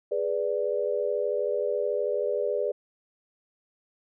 sine chord, G# diminished, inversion none, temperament equal, 415.3 / 493.9 / 587.3 Hz, G#4 / B4 / D5, 0 / 0 / 0 cents, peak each -29 dBFS, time 0.11-2.72 s, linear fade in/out 10 ms, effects none

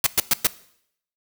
white noise bursts, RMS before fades -17 dBFS, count 4, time 0.04-0.47 s, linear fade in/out 2 ms, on 25 ms, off 110 ms, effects noise-tail reverb RT60 0.7 s tail -19 dB re dry

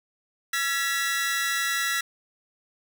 sawtooth tone cluster, 1356 / 1682 / 1948 Hz, E6 / G#6 / B6, +49 / +22 / -24 cents, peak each -27 / -27 / -23 dBFS, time 0.53-2.01 s, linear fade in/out 5 ms, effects none

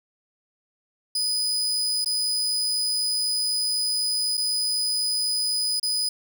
35% pulse tone with dropouts, 4978 Hz, D#8, in tune, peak -21 dBFS, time 1.15-6.09 s, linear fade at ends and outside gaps 5 ms, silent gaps 2.046-2.059 / 4.372-4.376 / 5.798-5.829 s, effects none

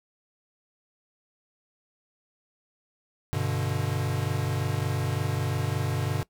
square chord, G major, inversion none, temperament equal, 98 / 123.47 / 146.83 Hz, G2 / B2 / D3, 0 / 0 / 0 cents, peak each -31 dBFS, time 3.33-6.23 s, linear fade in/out 0 ms, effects noise-tail reverb RT60 0.1 s tail -20 dB re dry

